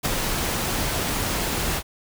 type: noise with ADSR envelope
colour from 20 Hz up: pink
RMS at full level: -20 dBFS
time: 0.03-1.83 s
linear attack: 27 ms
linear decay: 10 ms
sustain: -5 dB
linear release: 63 ms
effects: none